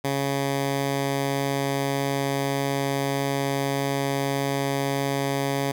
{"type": "tone", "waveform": "10% pulse", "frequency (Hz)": 138.59, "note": "C#3", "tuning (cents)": 0, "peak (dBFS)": -15, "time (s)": [0.04, 5.72], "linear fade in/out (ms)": 10, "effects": []}